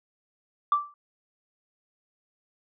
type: tone with exponential decay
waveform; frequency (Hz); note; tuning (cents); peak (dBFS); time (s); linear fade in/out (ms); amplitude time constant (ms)
sine; 1169; D6; -8; -15; 0.72-0.94; 2; 46
effects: tanh soft clip ceiling -13 dBFS